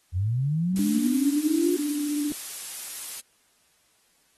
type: linear sweep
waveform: sine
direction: up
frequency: 83 to 366.6 Hz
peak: -22 dBFS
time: 0.12-1.8 s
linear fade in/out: 50 ms
type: noise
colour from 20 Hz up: blue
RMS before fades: -34 dBFS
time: 0.76-3.2 s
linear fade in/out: 0 ms
type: tone with vibrato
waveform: sine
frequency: 293.7 Hz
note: D4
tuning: in tune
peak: -25 dBFS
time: 0.79-2.32 s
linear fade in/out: 0 ms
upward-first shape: triangle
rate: 16 Hz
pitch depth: 30 cents each way
effects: white hiss -65 dBFS RMS until 4.37 s + AAC 32 kbps